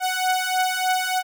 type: beating tone pair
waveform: sawtooth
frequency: 740 / 743.3 Hz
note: F#5 / F#5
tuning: 0 / +8 cents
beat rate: 3.3 Hz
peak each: -20 / -19 dBFS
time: 0-1.23 s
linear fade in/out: 50 ms
effects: none